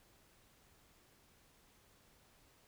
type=silence; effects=pink hiss -68 dBFS RMS until 2.67 s